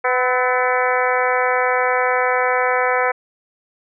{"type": "harmonic tone with a mistuned harmonic", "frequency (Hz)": 251.2, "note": "B3", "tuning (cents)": 30, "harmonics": [2, 3, 4, 5, 6, 7, 8, 9], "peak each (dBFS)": [-20, -22, -23, -24, -25, -25, -26, -27], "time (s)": [0.04, 3.12], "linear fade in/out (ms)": 10, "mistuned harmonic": 5, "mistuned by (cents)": 52, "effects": []}